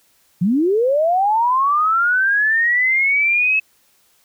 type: linear sweep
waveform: sine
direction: up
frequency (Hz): 161.5 to 2600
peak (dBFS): -13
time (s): 0.41-3.6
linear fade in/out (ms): 10
effects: white hiss -58 dBFS RMS until 4.24 s